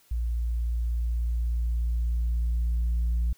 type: tone with level ramp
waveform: sine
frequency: 58.27 Hz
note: A#1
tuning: in tune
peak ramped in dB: -24 to -20 dBFS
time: 0.11-3.33 s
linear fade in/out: 5 ms
effects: tanh soft clip ceiling -21 dBFS + white hiss -61 dBFS RMS until 3.37 s